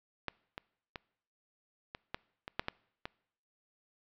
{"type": "clicks", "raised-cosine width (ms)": 0.3, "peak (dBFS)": [-18, -24, -24, -25, -19, -25, -14, -17, -22], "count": 9, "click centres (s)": [0.283, 0.579, 0.958, 1.949, 2.145, 2.479, 2.595, 2.684, 3.055], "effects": ["noise-tail reverb RT60 0.7 s tail -24 dB re dry", "low-pass 5000 Hz 12 dB/octave"]}